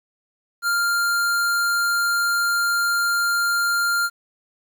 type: tone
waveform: square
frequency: 1396.9 Hz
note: F6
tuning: in tune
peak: -19 dBFS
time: 0.62-4.1 s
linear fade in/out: 50 ms
effects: 9-bit